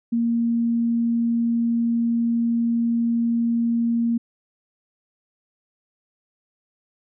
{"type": "tone", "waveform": "sine", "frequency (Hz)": 233.1, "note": "A#3", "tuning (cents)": 0, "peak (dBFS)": -18, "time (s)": [0.12, 4.18], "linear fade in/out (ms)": 10, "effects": []}